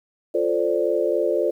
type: chord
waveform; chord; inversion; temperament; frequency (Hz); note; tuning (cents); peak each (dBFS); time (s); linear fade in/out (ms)
sine; D minor seventh; first; equal; 349.2 / 440 / 523.3 / 587.3; F4 / A4 / C5 / D5; 0 / 0 / 0 / 0; -24; 0.34-1.51; 10
effects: 9-bit